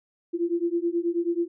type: beating tone pair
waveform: sine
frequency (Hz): 337.6 / 346.9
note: E4 / F4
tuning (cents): +41 / -12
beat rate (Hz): 9.3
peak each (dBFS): -26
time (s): 0.33-1.48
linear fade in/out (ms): 20
effects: none